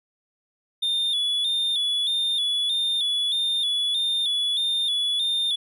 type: tone with vibrato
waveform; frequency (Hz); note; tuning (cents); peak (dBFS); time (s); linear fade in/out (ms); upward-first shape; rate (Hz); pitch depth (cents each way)
triangle; 3516; A7; -2; -20; 0.82-5.56; 10; square; 1.6; 52
effects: none